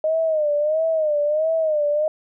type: tone with vibrato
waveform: sine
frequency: 617 Hz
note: D#5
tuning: 15 cents flat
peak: -17 dBFS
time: 0.04-2.08 s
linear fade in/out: 2 ms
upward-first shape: sine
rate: 1.5 Hz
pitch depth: 93 cents each way
effects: none